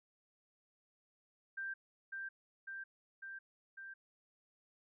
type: tone with echo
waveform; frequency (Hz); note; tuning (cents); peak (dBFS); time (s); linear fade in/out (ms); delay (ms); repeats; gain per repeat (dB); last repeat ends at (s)
sine; 1576; G6; +9; -39; 1.57-1.74; 10; 550; 4; -2; 3.94
effects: none